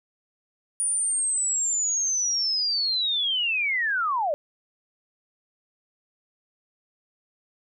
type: linear sweep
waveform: sine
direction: down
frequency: 9540 to 554.4 Hz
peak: -22 dBFS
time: 0.8-4.34 s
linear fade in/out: 0 ms
effects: none